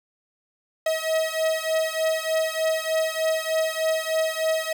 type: beating tone pair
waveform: 45% pulse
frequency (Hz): 637 / 640.3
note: D#5 / D#5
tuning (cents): +41 / +49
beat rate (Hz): 3.3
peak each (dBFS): -25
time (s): 0.86-4.73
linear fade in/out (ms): 5
effects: none